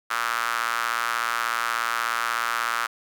sawtooth tone with high-pass filter, 116.54 Hz, A#2, in tune, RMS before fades -26 dBFS, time 0.1-2.87 s, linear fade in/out 10 ms, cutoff 1300 Hz, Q 3.9, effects none

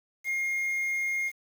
triangle tone with quantisation, 2134 Hz, C7, 34 cents sharp, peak -25 dBFS, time 0.24-1.32 s, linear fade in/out 50 ms, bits 8, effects none

